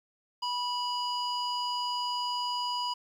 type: tone with low-pass filter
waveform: square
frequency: 980 Hz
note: B5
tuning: 14 cents flat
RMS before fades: -32 dBFS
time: 0.42-2.94 s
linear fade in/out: 10 ms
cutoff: 4600 Hz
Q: 3.6
effects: 10-bit